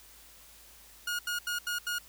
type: tone bursts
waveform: sawtooth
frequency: 1435 Hz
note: F6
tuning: 47 cents sharp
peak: -27 dBFS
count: 5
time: 1.07-1.986 s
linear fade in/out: 5 ms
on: 120 ms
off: 79 ms
effects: added 54 Hz sine -62 dBFS peak until 2.08 s + white hiss -55 dBFS RMS until 2.08 s